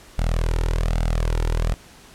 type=tone with flanger; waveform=sawtooth; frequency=40.55 Hz; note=E1; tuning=28 cents flat; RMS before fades=-21 dBFS; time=0.18-1.74 s; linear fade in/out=0 ms; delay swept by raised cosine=1.4 to 2.19 ms; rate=1.2 Hz; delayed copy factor=+0.65; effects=pink hiss -47 dBFS RMS until 2.14 s + low-pass 11000 Hz 12 dB/octave